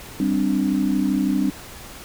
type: chord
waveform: sine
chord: G suspended fourth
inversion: none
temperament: just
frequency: 196 / 261.3 / 294 Hz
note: G3 / C4 / D4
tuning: 0 / -2 / +2 cents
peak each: -22 dBFS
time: 0.2-1.5 s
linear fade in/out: 2 ms
effects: pink hiss -39 dBFS RMS until 2.04 s